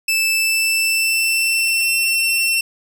sawtooth tone with pitch glide, 2638 to 2703 Hz, E7 to E7, +1 to +43 cents, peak -12 dBFS, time 0.08-2.61 s, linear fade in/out 5 ms, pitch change +42 cents, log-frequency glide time 0.31-2.01 s, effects none

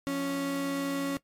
35% pulse tone pair together, 174.51 / 277.2 Hz, F3 / C#4, -1 / 0 cents, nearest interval minor sixth, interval 801 cents, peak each -38 / -27 dBFS, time 0.07-1.17 s, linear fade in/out 0 ms, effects noise-tail reverb RT60 0.1 s tail -18 dB re dry + MP3 64 kbps

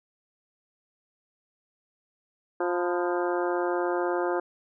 harmonic tone with a mistuned harmonic, 176.5 Hz, F3, 19 cents sharp, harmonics 2 / 3 / 4 / 5 / 6 / 7 / 8 / 9, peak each -27 / -31 / -33 / -35 / -37 / -38 / -39 / -40 dBFS, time 2.6-4.4 s, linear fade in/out 5 ms, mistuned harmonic 6, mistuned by -71 cents, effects none

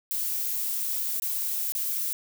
violet noise with dropouts, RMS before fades -29 dBFS, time 0.11-2.13 s, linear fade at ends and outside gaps 0 ms, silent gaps 1.198-1.221 / 1.721-1.751 s, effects none

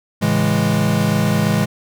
square chord, A major seventh, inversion none, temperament equal, 110 / 138.59 / 164.81 / 207.7 Hz, A2 / C#3 / E3 / G#3, 0 / 0 / 0 / 0 cents, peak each -22 / -23 / -20 / -19 dBFS, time 0.21-1.66 s, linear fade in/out 20 ms, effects none

